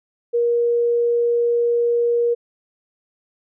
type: tone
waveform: sine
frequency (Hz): 473.7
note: A#4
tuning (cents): +28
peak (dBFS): -15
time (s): 0.33-2.35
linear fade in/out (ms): 20
effects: none